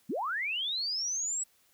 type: linear sweep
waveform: sine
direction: up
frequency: 164.81 to 7902 Hz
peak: -30 dBFS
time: 0.09-1.44 s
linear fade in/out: 10 ms
effects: white hiss -67 dBFS RMS until 1.73 s